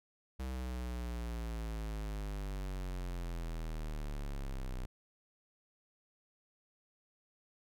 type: linear sweep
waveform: square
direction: down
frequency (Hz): 65 to 30.87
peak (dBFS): -38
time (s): 0.39-4.86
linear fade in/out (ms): 10
effects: none